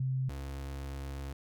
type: tone pair in turn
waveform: sine / 35% pulse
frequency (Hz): 130.81 / 68.62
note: C3 / C#2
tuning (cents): 0 / -17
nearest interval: major seventh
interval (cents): 1117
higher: first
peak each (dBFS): -29 / -36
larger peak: first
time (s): 0-0.29 / 0.29-1.33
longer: second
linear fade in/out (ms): 5
effects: none